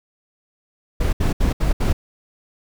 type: noise bursts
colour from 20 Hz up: brown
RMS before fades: -17 dBFS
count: 5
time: 1-1.93 s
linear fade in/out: 10 ms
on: 130 ms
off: 70 ms
effects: none